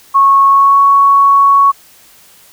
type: tone with pitch glide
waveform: sine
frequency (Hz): 1100 to 1113.4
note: C#6 to C#6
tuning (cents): -14 to +7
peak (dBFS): -4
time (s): 0.14-1.72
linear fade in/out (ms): 20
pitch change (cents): +21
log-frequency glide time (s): 0.47-0.8
effects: white hiss -43 dBFS RMS until 2.52 s